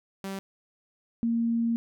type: tone pair in turn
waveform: sawtooth / sine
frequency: 194.2 / 231.6 Hz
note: G3 / A#3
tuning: -16 / -11 cents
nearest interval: minor third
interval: 305 cents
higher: second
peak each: -29 / -23 dBFS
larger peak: second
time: 0.24-0.39 / 1.23-1.76 s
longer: second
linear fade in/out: 0 ms
effects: none